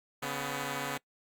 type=tone pair together; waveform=5% pulse; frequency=140.7 / 250.7 Hz; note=C#3 / B3; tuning=+26 / +26 cents; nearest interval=minor seventh; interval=1000 cents; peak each=-25 dBFS; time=0.22-0.98 s; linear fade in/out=10 ms; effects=noise-tail reverb RT60 0.1 s tail -23 dB re dry + Opus 48 kbps